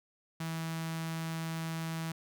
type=tone with notch filter; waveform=sawtooth; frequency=162.9 Hz; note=E3; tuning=20 cents flat; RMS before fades=-37 dBFS; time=0.4-2.12 s; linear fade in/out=5 ms; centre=430 Hz; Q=0.9; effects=none